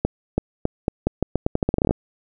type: accelerating click train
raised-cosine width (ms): 2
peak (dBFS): -5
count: 18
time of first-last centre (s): 0.05-1.909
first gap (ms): 330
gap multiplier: 0.83
effects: none